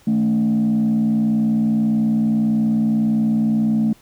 sine tone with frequency modulation, 220 Hz, A3, in tune, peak -13 dBFS, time 0.07-3.93 s, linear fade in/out 5 ms, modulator 61.7 Hz, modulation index 0.57, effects tanh soft clip ceiling -12 dBFS + pink hiss -52 dBFS RMS until 4.01 s

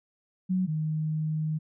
sine tone pair in turn, 185 / 155.57 Hz, F#3 / D#3, 0 / 0 cents, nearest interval minor third, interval 300 cents, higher first, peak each -23 / -26 dBFS, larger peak first, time 0.49-0.67 / 0.67-1.59 s, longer second, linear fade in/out 20 ms, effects none

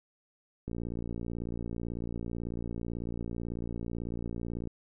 click train, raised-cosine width 3 ms, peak -24 dBFS, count 233, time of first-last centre 0.68-4.673 s, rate 58.1 Hz, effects none

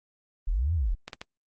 sine linear two-way sweep, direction up then down, 30.87 to 88.8 to 30.87 Hz, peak -23 dBFS, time 0.47-0.95 s, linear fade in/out 10 ms, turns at 0.74 s
clicks, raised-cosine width 0.2 ms, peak -19 dBFS, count 3, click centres 1.08 / 1.132 / 1.215 s
effects Opus 32 kbps

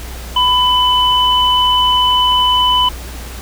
sine tone pair together, 998 / 3005 Hz, B5 / F#7, +18 / +26 cents, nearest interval octave + perfect fifth, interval 1908 cents, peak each -12 dBFS, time 0.36-2.89 s, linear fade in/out 5 ms, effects added 60 Hz sine -27 dBFS peak until 3.41 s + pink hiss -32 dBFS RMS until 3.41 s

